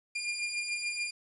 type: beating tone pair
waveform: sawtooth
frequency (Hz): 2403 / 2409.9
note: D7 / D7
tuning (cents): +39 / +44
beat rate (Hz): 6.9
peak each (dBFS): -35 / -30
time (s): 0.15-1.11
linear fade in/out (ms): 10
effects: resampled to 24000 Hz + 10-bit